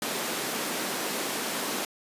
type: high-pass noise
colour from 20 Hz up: pink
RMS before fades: -31 dBFS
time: 0.02-1.85 s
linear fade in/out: 2 ms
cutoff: 210 Hz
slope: 24 dB/octave
effects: resampled to 32000 Hz